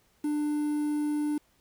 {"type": "tone with quantisation", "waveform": "triangle", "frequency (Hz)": 297.4, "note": "D4", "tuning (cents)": 22, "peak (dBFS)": -24, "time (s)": [0.24, 1.38], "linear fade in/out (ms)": 5, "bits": 8, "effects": ["pink hiss -67 dBFS RMS until 1.6 s"]}